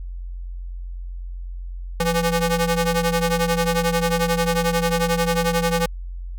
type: ring-modulated tone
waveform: sawtooth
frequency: 335.2 Hz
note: E4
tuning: 29 cents sharp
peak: -11 dBFS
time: 2-5.86 s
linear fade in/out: 5 ms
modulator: 162 Hz
effects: added 44 Hz sine -28 dBFS peak until 6.38 s + MP3 96 kbps